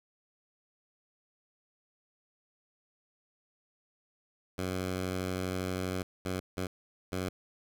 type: tone bursts at uneven times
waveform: 10% pulse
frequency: 92.5 Hz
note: F#2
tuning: in tune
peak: -24 dBFS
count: 4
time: 4.58-6.03 / 6.25-6.4 / 6.57-6.67 / 7.12-7.29 s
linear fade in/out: 5 ms
effects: none